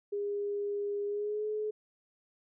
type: tone with pitch glide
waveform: sine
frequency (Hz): 407.5 to 426.5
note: G#4 to G#4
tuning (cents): -33 to +46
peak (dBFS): -31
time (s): 0.12-1.71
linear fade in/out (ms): 10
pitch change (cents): +79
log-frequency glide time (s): 1.06-1.46
effects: none